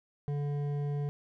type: tone with hard clipping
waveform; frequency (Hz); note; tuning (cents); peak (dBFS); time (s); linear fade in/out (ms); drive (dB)
triangle; 144.5; D3; -28; -32; 0.28-1.09; 0; 13
effects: none